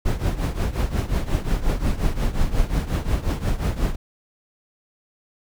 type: noise with tremolo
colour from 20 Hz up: brown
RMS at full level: -18 dBFS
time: 0.05-3.96 s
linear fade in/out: 10 ms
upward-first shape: triangle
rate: 5.6 Hz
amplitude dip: 85%
effects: none